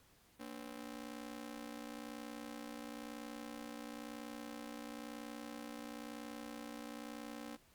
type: ring-modulated tone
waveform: sawtooth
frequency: 261.6 Hz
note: C4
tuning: in tune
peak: -39 dBFS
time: 0.39-7.57 s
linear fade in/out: 20 ms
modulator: 30.5 Hz
effects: pink hiss -68 dBFS RMS until 7.74 s + Opus 48 kbps